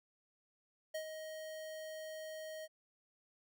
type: tone with ADSR envelope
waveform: square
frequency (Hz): 628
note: D#5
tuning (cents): +16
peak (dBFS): -38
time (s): 0.94-2.68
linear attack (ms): 10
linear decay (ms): 85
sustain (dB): -7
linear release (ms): 39
effects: none